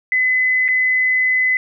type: tone with dropouts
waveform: sine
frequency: 2020 Hz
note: B6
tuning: 39 cents sharp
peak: -13 dBFS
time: 0.12-1.57 s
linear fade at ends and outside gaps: 1 ms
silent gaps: 0.681-0.686 s
effects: none